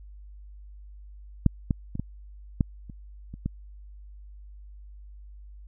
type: clicks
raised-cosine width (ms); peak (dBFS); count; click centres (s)
5; -6 / -11 / -20 / -16 / -9 / -28 / -26 / -15; 8; 1.463 / 1.708 / 1.954 / 1.996 / 2.608 / 2.898 / 3.34 / 3.46
effects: added 50 Hz sine -43 dBFS peak until 5.67 s